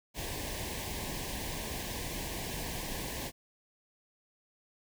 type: band-stop noise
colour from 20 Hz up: pink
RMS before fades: -38 dBFS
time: 0.14-3.32 s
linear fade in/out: 50 ms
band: 1100 to 1600 Hz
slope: 96 dB/octave
effects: none